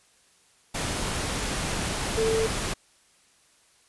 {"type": "tone in noise", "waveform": "sine", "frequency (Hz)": 445.1, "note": "A4", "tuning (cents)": 20, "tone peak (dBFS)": -22, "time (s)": [2.17, 2.47], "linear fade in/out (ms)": 10, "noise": "pink", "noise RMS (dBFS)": -29, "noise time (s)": [0.74, 2.74], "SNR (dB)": 4, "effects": ["white hiss -61 dBFS RMS until 3.88 s", "resampled to 24000 Hz"]}